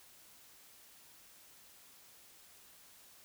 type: silence
effects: white hiss -60 dBFS RMS until 3.24 s